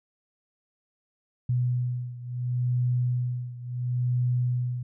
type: beating tone pair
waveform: sine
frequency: 123.47 / 124.19 Hz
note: B2 / B2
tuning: 0 / +10 cents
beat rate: 0.72 Hz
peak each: -26 / -29 dBFS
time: 1.49-4.83 s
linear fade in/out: 5 ms
effects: none